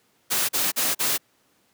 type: noise bursts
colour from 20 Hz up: white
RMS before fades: -23 dBFS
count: 4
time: 0.3-1.18 s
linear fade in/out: 20 ms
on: 190 ms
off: 40 ms
effects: pink hiss -64 dBFS RMS until 1.73 s + high-pass 150 Hz 12 dB/octave